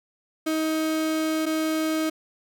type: tone pair in turn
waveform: 35% pulse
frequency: 315.6 / 315.6 Hz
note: D#4 / D#4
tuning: +25 / +25 cents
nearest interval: unison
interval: 0 cents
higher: neither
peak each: -21 dBFS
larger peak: neither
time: 0.46-1.46 / 1.46-2.1 s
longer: first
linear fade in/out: 10 ms
effects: none